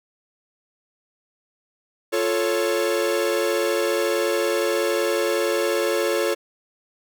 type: chord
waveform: 45% pulse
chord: F augmented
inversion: none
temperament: equal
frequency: 349.2 / 440 / 554.4 Hz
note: F4 / A4 / C#5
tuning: 0 / 0 / 0 cents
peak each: -25 / -24 / -24 dBFS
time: 2.12-6.35 s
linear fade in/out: 20 ms
effects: none